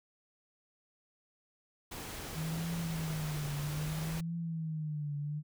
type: noise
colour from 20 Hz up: pink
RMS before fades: -43 dBFS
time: 1.91-4.21 s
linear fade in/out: 10 ms
type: tone with vibrato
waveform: sine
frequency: 156.3 Hz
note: D#3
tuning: 8 cents sharp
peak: -34 dBFS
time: 2.34-5.43 s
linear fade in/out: 50 ms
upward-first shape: triangle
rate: 0.62 Hz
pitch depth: 140 cents each way
effects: none